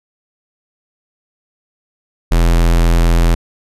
square tone, 42.24 Hz, E1, 43 cents sharp, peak -9 dBFS, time 2.31-3.35 s, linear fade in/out 10 ms, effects resampled to 32000 Hz

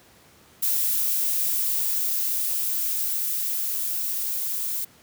violet noise with level ramp, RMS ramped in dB -23 to -28 dBFS, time 0.62-4.85 s, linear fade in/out 10 ms, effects pink hiss -54 dBFS RMS until 5.02 s + high-pass 80 Hz 12 dB/octave

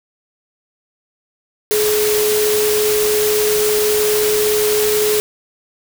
sine tone in noise, 423.6 Hz, G#4, 34 cents sharp, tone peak -14 dBFS, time 1.71-5.2 s, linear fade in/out 0 ms, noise white, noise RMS -20 dBFS, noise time 1.71-5.2 s, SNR +3 dB, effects none

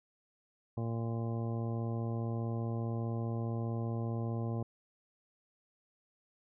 harmonic tone, 115.2 Hz, A#2, 20 cents flat, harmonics 1 / 2 / 3 / 4 / 5 / 6 / 7 / 9, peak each -34 / -40 / -44 / -46 / -48 / -50 / -51 / -53 dBFS, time 0.77-4.63 s, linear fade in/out 5 ms, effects none

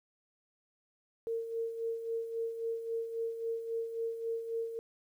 sine tone with tremolo, 457.1 Hz, A#4, 34 cents flat, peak -31 dBFS, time 1.27-4.79 s, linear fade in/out 0 ms, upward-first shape sine, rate 3.7 Hz, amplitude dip 60%, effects 11-bit

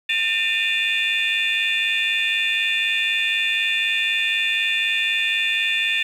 sine tone cluster, 1806 / 2419 / 2523 / 2783 / 3520 Hz, A6 / D#7 / D#7 / F7 / A7, +45 / -49 / +23 / -7 / 0 cents, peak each -24 dBFS, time 0.09-6.03 s, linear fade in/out 5 ms, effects tanh soft clip ceiling -12 dBFS + 8-bit

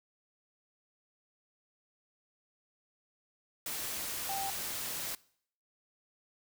sine tone in noise, 784 Hz, G5, in tune, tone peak -35 dBFS, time 4.29-4.5 s, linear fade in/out 2 ms, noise white, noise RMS -38 dBFS, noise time 3.66-5.15 s, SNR 0 dB, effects noise-tail reverb RT60 0.6 s tail -22 dB re dry

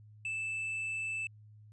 triangle tone with hard clipping, 2637 Hz, E7, in tune, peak -35 dBFS, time 0.25-1.27 s, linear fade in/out 2 ms, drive 6 dB, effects added 106 Hz sine -53 dBFS peak until 1.72 s + resampled to 22050 Hz

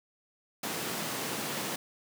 pink high-pass noise, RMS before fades -35 dBFS, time 0.63-1.76 s, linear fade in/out 5 ms, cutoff 150 Hz, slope 24 dB/octave, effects none

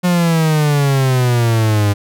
45% pulse exponential sweep, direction down, 180.6 to 100.7 Hz, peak -11 dBFS, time 0.03-1.94 s, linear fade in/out 20 ms, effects none

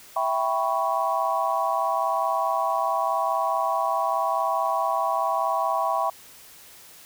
sine chord, C# half-diminished seventh, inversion first, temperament equal, 659.3 / 784 / 987.8 / 1108.7 Hz, E5 / G5 / B5 / C#6, 0 / 0 / 0 / 0 cents, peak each -27 dBFS, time 0.16-6.1 s, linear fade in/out 5 ms, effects white hiss -48 dBFS RMS until 7.05 s

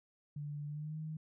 sine tone with pitch glide, 146.7 to 156.32 Hz, D3 to D#3, -2 to +8 cents, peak -39 dBFS, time 0.36-1.17 s, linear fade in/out 5 ms, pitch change +110 cents, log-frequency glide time 0.67-0.98 s, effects none

